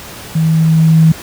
sine tone with level ramp, 160.5 Hz, E3, 46 cents flat, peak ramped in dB -9 to -3 dBFS, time 0.35-1.12 s, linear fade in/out 5 ms, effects pink hiss -30 dBFS RMS until 1.22 s + high-pass 60 Hz 12 dB/octave

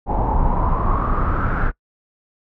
brown noise with low-pass filter sweep, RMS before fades -18 dBFS, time 0.06-1.72 s, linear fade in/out 50 ms, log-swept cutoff 820 to 1500 Hz, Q 7.7, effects noise-tail reverb RT60 0.1 s tail -23 dB re dry

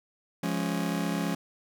40% pulse chord, Db major, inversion first, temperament just, 173.24 / 207.9 / 277.2 Hz, F3 / Ab3 / Db4, -14 / +2 / 0 cents, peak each -30 / -32 / -32 dBFS, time 0.43-1.35 s, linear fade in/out 5 ms, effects none

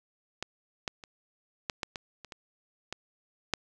clicks, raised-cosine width 0.2 ms, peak -16 / -14 / -28 / -13 / -14 / -19 / -27 / -25 / -18 / -9 dBFS, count 10, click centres 0.426 / 0.878 / 1.038 / 1.698 / 1.832 / 1.958 / 2.247 / 2.322 / 2.926 / 3.537 s, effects none

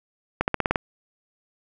accelerating click train, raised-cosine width 0.5 ms, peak -6 dBFS, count 7, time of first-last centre 0.41-0.758 s, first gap 69 ms, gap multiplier 0.93, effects none

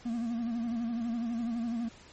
triangle tone with vibrato, 233.1 Hz, A#3, in tune, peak -28 dBFS, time 0.05-1.89 s, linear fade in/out 10 ms, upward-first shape sine, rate 12 Hz, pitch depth 63 cents each way, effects pink hiss -54 dBFS RMS until 2.12 s + MP3 32 kbps

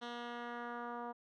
10% pulse tone with low-pass filter sweep, 239.1 Hz, A#3, 44 cents sharp, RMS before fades -44 dBFS, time 0.01-1.13 s, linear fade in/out 20 ms, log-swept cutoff 3800 to 960 Hz, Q 1.6, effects none

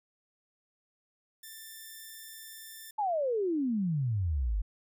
5% pulse tone, 1779 Hz, A6, 19 cents sharp, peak -34 dBFS, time 1.43-2.91 s, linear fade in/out 5 ms
sine exponential sweep, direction down, 880 to 45.69 Hz, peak -27 dBFS, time 2.98-4.62 s, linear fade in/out 10 ms
effects none

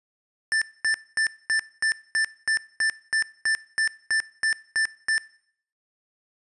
square tone bursts, 1772 Hz, A6, 12 cents sharp, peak -21 dBFS, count 15, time 0.52-5.18 s, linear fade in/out 0 ms, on 96 ms, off 230 ms, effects noise-tail reverb RT60 0.6 s tail -20 dB re dry + resampled to 24000 Hz

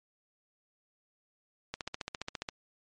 click train, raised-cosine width 0.2 ms, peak -18 dBFS, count 12, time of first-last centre 1.74-2.488 s, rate 14.7 Hz, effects MP3 48 kbps

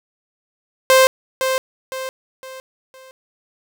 sawtooth tone with echo, 523.3 Hz, C5, in tune, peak -5 dBFS, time 0.9-1.07 s, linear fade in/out 0 ms, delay 510 ms, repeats 4, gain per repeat -8 dB, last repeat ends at 3.11 s, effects none

